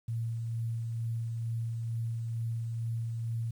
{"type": "tone with tremolo", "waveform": "sine", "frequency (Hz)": 114.9, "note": "A#2", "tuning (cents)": -25, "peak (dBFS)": -30, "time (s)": [0.08, 3.51], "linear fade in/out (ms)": 5, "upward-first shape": "sine", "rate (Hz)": 2.2, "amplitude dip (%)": 25, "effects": ["10-bit"]}